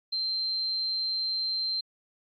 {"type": "tone", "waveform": "sine", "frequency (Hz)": 4135, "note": "C8", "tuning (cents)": -21, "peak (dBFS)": -27, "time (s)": [0.12, 1.81], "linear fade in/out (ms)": 10, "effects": ["AAC 48 kbps"]}